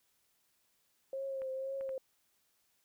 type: tone with vibrato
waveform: sine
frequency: 534 Hz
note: C5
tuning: 35 cents sharp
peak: -36 dBFS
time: 1.13-1.98 s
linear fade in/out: 2 ms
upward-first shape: triangle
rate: 2 Hz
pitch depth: 38 cents each way
type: clicks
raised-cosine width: 0.5 ms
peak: -38 dBFS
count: 3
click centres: 1.419 / 1.81 / 1.892 s
effects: white hiss -75 dBFS RMS until 2.84 s